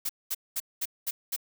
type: noise bursts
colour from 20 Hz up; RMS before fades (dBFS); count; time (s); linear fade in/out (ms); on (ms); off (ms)
blue; -30; 6; 0.05-1.364; 10; 44; 210
effects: none